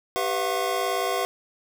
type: tone cluster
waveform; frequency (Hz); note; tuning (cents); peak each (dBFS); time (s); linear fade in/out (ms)
square; 391 / 496.7 / 671 / 729 / 1081; G4 / B4 / E5 / F#5 / C#6; -4 / +10 / +31 / -26 / -44; -31; 0.16-1.25; 0
effects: none

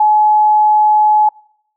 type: tone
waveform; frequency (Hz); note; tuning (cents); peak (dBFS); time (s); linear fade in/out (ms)
sine; 850; G#5; +40; -7; 0-1.29; 5
effects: noise-tail reverb RT60 0.7 s tail -25 dB re dry

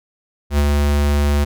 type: tone with ADSR envelope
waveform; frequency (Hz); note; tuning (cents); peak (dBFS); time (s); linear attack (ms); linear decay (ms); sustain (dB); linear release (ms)
square; 72.4; D2; -24; -12; 0.5-1.45; 83; 39; -2; 15
effects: none

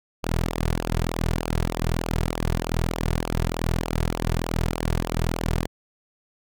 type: tone with flanger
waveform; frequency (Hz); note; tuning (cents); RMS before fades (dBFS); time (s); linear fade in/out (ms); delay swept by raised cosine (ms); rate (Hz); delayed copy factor
sawtooth; 41.2; E1; 0; -25; 0.23-5.67; 10; 0.48 to 3.88; 3.3; -0.75
effects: none

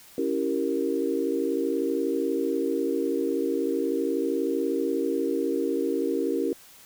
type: chord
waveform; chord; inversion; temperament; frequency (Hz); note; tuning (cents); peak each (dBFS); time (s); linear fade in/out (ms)
sine; C# diminished seventh; none; equal with one note detuned; 277.2 / 329.6 / 390 / 466.2; C#4 / E4 / G4 / Bb4; 0 / 0 / -9 / 0; -29; 0.18-6.53; 2
effects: white hiss -51 dBFS RMS until 6.85 s

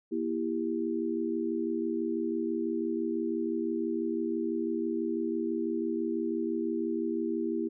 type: chord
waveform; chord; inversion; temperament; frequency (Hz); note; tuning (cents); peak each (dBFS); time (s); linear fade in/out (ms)
sine; E diminished; second; just; 237.3 / 329.6 / 395.6; Bb3 / E4 / G4; +31 / 0 / +16; -34 / -31 / -34; 0.11-7.69; 20
effects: none

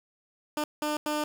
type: tone bursts at uneven times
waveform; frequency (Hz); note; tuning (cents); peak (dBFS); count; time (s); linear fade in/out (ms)
15% pulse; 300.3; D4; +39; -21; 3; 0.57-0.64 / 0.82-0.97 / 1.06-1.24; 2
effects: 10-bit

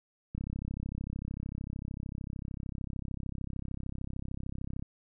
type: click train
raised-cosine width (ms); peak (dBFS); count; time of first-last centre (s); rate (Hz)
5; -25; 150; 0.35-4.824; 33.3
effects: none

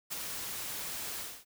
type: noise with ADSR envelope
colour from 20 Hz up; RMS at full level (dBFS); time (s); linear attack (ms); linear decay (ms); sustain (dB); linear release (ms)
white; -35; 0.1-1.45; 27; 11; -4; 260
effects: none

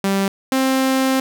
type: tone pair in turn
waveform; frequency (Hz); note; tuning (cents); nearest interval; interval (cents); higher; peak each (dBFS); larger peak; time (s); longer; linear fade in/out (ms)
sawtooth; 195.7 / 264.1; G3 / C4; -3 / +16; perfect fourth; 519; second; -12 / -11; second; 0.04-0.28 / 0.52-1.2; second; 2
effects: none

